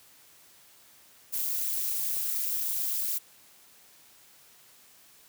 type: noise with amplitude modulation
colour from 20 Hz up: violet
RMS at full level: -26 dBFS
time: 1.32-3.19 s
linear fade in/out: 20 ms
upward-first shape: sine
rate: 273 Hz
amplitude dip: 100%
effects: white hiss -57 dBFS RMS until 5.28 s + high-pass 60 Hz 12 dB/octave

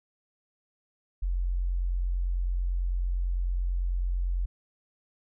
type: tone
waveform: sine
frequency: 44.51 Hz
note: F1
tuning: 34 cents sharp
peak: -25 dBFS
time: 1.22-4.46 s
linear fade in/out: 10 ms
effects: none

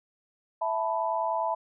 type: chord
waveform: sine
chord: E suspended fourth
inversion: none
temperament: just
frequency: 659.3 / 879 / 988.9 Hz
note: E5 / A5 / B5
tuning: 0 / -2 / +2 cents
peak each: -30 dBFS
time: 0.61-1.55 s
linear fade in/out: 10 ms
effects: none

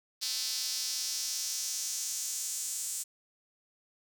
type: tone with high-pass filter sweep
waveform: square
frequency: 118.6 Hz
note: A#2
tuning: 30 cents sharp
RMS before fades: -35 dBFS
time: 0.21-3.04 s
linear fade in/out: 20 ms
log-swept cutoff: 4700 to 7600 Hz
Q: 2.9
effects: none

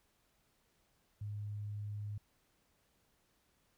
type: tone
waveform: sine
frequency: 103.83 Hz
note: G#2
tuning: in tune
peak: -39 dBFS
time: 1.21-2.18 s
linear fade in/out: 5 ms
effects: pink hiss -75 dBFS RMS until 3.77 s

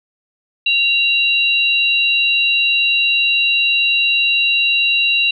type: tone pair together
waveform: sine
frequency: 2769 / 3916 Hz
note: F7 / B7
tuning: -15 / -15 cents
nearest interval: tritone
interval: 600 cents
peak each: -13 / -18 dBFS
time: 0.66-5.31 s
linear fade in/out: 5 ms
effects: none

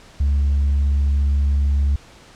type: tone with tanh clipping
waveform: sine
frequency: 70.5 Hz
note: C#2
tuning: 30 cents sharp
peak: -15 dBFS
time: 0.2-1.96 s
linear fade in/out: 5 ms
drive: 1 dB
effects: pink hiss -46 dBFS RMS until 2.35 s + low-pass 7000 Hz 12 dB/octave

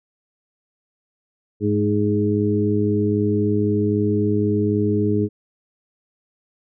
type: harmonic tone with a mistuned harmonic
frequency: 103.83 Hz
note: G#2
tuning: in tune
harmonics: 1 / 2 / 3 / 4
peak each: -22 / -22 / -22 / -22 dBFS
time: 1.6-5.29 s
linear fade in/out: 50 ms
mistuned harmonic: 2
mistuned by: +21 cents
effects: none

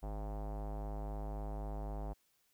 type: tone with low-pass filter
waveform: square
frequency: 51.91 Hz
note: G#1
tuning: in tune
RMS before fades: -41 dBFS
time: 0.02-2.14 s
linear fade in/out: 20 ms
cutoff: 780 Hz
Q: 3.1
effects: white hiss -75 dBFS RMS until 2.53 s

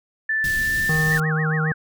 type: tone with pitch glide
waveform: sine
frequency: 1760 to 1785.6 Hz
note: A6 to A6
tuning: 0 to +25 cents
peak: -19 dBFS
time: 0.29-1.18 s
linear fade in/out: 5 ms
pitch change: +25 cents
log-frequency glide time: 0.54-1 s
type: band-stop noise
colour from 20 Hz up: pink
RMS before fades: -31 dBFS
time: 0.44-1.2 s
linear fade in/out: 2 ms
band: 220 to 3500 Hz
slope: 12 dB/octave
type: harmonic tone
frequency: 156.4 Hz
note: D#3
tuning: 9 cents sharp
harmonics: 1 / 3 / 5 / 7 / 8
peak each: -20 / -30 / -34 / -37 / -38 dBFS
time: 0.89-1.72 s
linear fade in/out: 2 ms
type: tone with vibrato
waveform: sine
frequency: 1618 Hz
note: G#6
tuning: 46 cents flat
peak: -24 dBFS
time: 1.1-1.74 s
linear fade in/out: 20 ms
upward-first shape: sine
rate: 7.2 Hz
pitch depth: 290 cents each way
effects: none

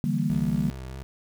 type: chord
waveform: sine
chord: E half-diminished seventh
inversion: third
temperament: equal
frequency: 146.83 / 164.81 / 196 / 233.1 Hz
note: D3 / E3 / G3 / Bb3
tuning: 0 / 0 / 0 / 0 cents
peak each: -28 dBFS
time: 0.04-0.7 s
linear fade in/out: 0 ms
type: tone with vibrato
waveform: 25% pulse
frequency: 65.41 Hz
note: C2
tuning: in tune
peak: -32 dBFS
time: 0.3-1.03 s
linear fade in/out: 0 ms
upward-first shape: sine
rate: 3.2 Hz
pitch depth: 34 cents each way
effects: 8-bit

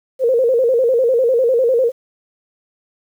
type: tone with vibrato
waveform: sine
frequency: 493.9 Hz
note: B4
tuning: in tune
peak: -11 dBFS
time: 0.19-1.92 s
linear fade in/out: 50 ms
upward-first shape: square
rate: 10 Hz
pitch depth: 100 cents each way
effects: 8-bit

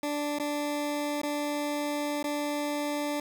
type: tone with dropouts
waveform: 20% pulse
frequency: 293.1 Hz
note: D4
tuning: 3 cents flat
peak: -24 dBFS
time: 0.03-3.2 s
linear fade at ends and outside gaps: 2 ms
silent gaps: 0.386-0.398 / 1.216-1.233 / 2.228-2.241 s
effects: none

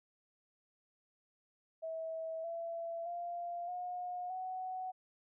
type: tone with pitch steps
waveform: sine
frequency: 648 / 670.9 / 694.5 / 719 / 744.4 Hz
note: E5 / E5 / F5 / F#5 / F#5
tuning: -30 / +30 / -10 / -50 / +10 cents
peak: -38 dBFS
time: 1.82-4.92 s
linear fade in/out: 20 ms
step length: 620 ms
effects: none

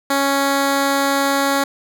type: tone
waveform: 10% pulse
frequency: 277.2 Hz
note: C#4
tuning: in tune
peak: -7 dBFS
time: 0.1-1.64 s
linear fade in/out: 5 ms
effects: none

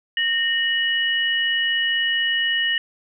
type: tone pair together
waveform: sine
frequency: 1842.4 / 2929 Hz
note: A#6 / F#7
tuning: -21 / -18 cents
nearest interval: minor sixth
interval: 803 cents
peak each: -21 dBFS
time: 0.17-2.78 s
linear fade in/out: 2 ms
effects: none

